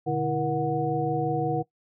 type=tone cluster; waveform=sine; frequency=122.8 / 148.4 / 327.2 / 473.9 / 736 Hz; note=B2 / D3 / E4 / A#4 / F#5; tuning=-9 / +18 / -13 / +28 / -9 cents; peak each=-36 / -29 / -30 / -29 / -28 dBFS; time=0.06-1.63 s; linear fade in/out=20 ms; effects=noise-tail reverb RT60 0.1 s tail -19 dB re dry